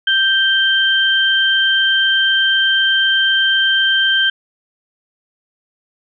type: tone pair together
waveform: sine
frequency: 1568 / 3136 Hz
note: G6 / G7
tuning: 0 / 0 cents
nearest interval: octave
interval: 1200 cents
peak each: -14 dBFS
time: 0.07-4.3 s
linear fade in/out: 5 ms
effects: none